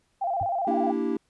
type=tone with vibrato; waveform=sine; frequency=737 Hz; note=F#5; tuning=7 cents flat; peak=-24 dBFS; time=0.21-0.92 s; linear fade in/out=10 ms; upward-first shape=square; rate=16 Hz; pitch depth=110 cents each way
type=tone with exponential decay; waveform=triangle; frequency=98 Hz; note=G2; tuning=in tune; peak=-25 dBFS; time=0.41-0.5 s; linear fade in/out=5 ms; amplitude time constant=18 ms
type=chord; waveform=triangle; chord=E half-diminished seventh; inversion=second; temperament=equal with one note detuned; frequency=233.1 / 291.3 / 329.6 / 392 Hz; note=Bb3 / D4 / E4 / G4; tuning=0 / -14 / 0 / 0 cents; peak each=-28 dBFS; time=0.67-1.17 s; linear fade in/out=5 ms
effects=pink hiss -70 dBFS RMS until 1.29 s + resampled to 24000 Hz